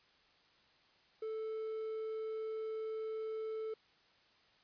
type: tone with quantisation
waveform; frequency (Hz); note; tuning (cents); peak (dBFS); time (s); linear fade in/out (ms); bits
triangle; 439.4; A4; -2; -36; 1.22-3.74; 5; 11
effects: white hiss -68 dBFS RMS until 4.63 s + resampled to 11025 Hz